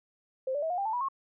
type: tone with pitch steps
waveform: sine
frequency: 523.3 / 580.6 / 644.3 / 714.8 / 793.2 / 880.1 / 976.5 / 1083.5 Hz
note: C5 / D5 / E5 / F5 / G5 / A5 / B5 / C#6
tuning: 0 / -20 / -40 / +40 / +20 / 0 / -20 / -40 cents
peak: -28 dBFS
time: 0.47-1.086 s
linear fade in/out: 5 ms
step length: 77 ms
effects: none